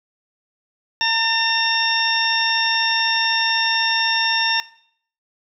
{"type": "harmonic tone with a mistuned harmonic", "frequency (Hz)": 912, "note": "A#5", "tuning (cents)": -38, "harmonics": [1, 2, 3, 4, 6], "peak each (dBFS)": [-23, -23, -23, -23, -23], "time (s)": [1.01, 4.6], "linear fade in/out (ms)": 0, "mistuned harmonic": 2, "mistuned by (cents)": -23, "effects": ["noise-tail reverb RT60 0.6 s tail -18 dB re dry"]}